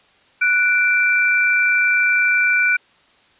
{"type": "tone pair together", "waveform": "sine", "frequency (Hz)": [1478, 2346], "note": ["F#6", "D7"], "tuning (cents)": [-2, -2], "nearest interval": "minor sixth", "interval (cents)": 800, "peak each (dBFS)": -16, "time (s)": [0.41, 2.77], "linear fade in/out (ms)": 10, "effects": ["white hiss -54 dBFS RMS until 3.39 s", "resampled to 8000 Hz"]}